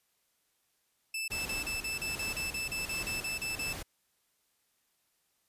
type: tone bursts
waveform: sawtooth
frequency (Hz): 2637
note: E7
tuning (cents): 0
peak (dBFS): -30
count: 15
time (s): 1.14-3.73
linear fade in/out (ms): 5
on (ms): 140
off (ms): 35
type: noise with tremolo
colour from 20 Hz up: pink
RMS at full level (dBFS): -41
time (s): 1.3-3.83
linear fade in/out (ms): 10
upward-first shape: sine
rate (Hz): 1.3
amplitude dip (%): 40
effects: white hiss -75 dBFS RMS until 5.48 s + resampled to 32000 Hz